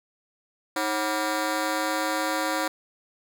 15% pulse ring-modulated tone, 428.8 Hz, A4, 45 cents flat, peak -15 dBFS, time 0.76-2.68 s, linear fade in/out 5 ms, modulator 114 Hz, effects none

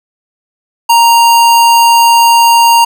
square tone, 932.3 Hz, A#5, in tune, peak -4 dBFS, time 0.89-2.85 s, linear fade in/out 10 ms, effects none

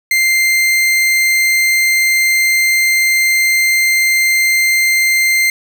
40% pulse tone, 2093 Hz, C7, in tune, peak -9 dBFS, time 0.11-5.5 s, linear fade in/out 2 ms, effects none

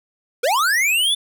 square linear sweep, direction up, 440 to 3550 Hz, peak -16 dBFS, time 0.43-1.15 s, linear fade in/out 10 ms, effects none

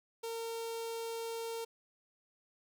sawtooth tone with notch filter, 457.8 Hz, A#4, 31 cents flat, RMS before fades -40 dBFS, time 0.23-1.65 s, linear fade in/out 10 ms, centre 1700 Hz, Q 1.2, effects none

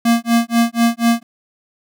square tone with tremolo, 233.1 Hz, A#3, in tune, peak -10 dBFS, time 0.05-1.23 s, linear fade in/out 5 ms, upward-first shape sine, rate 4.1 Hz, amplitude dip 100%, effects none

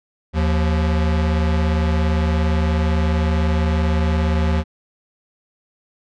square tone pair together, 77.78 / 175.72 Hz, D#2 / F3, 0 / +11 cents, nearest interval octave + major second, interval 1411 cents, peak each -17 / -24 dBFS, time 0.33-4.64 s, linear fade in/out 50 ms, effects low-pass 4000 Hz 12 dB/octave

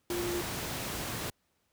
sine tone in noise, 350 Hz, F4, 4 cents sharp, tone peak -32 dBFS, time 0.1-0.41 s, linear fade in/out 2 ms, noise pink, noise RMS -36 dBFS, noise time 0.1-1.3 s, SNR +1 dB, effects pink hiss -75 dBFS RMS until 1.72 s + high-pass 60 Hz 12 dB/octave

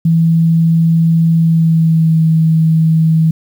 sine tone with pitch glide, 164.5 to 160.65 Hz, E3 to E3, -3 to -44 cents, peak -7 dBFS, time 0.05-3.31 s, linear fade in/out 5 ms, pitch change -41 cents, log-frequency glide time 1.36-2.23 s, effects 7-bit

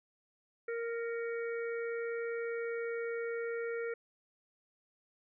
harmonic tone with a mistuned harmonic, 465.1 Hz, A#4, 4 cents flat, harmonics 1 / 3 / 4 / 5, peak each -35 / -45 / -47 / -49 dBFS, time 0.68-3.94 s, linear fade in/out 5 ms, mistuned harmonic 5, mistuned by -57 cents, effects none

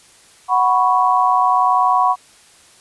sine chord, F# suspended fourth, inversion none, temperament equal, 740 / 987.8 / 1108.7 Hz, F#5 / B5 / C#6, 0 / 0 / 0 cents, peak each -16 dBFS, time 0.48-2.16 s, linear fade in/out 50 ms, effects white hiss -48 dBFS RMS until 2.8 s + resampled to 24000 Hz

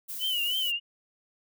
violet noise, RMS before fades -37 dBFS, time 0.08-0.72 s, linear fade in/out 20 ms
sine tone with vibrato, 2951 Hz, F#7, 5 cents flat, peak -26 dBFS, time 0.19-0.8 s, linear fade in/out 50 ms, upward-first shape triangle, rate 3.2 Hz, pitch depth 120 cents each way
effects none

